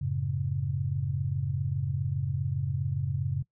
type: tone cluster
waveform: sine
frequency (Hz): 91.8 / 109.3 / 136.7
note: F#2 / A2 / C#3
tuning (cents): -13 / -11 / -24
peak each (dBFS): -33 / -34 / -29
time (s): 0.01-3.43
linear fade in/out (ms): 10
effects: noise-tail reverb RT60 0.1 s tail -20 dB re dry